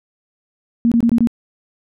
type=tone bursts; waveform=sine; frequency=233.6 Hz; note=A#3; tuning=4 cents sharp; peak=-10 dBFS; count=5; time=0.85-1.272 s; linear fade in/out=0 ms; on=66 ms; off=23 ms; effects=none